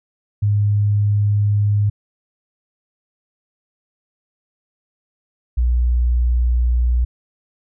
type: tone pair in turn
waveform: sine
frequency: 103.2 / 60.39 Hz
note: G#2 / B1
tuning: -10 / -38 cents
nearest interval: major sixth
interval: 928 cents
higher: first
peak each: -13 / -13 dBFS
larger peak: neither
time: 0.42-1.9 / 5.57-7.05 s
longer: neither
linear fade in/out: 10 ms
effects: none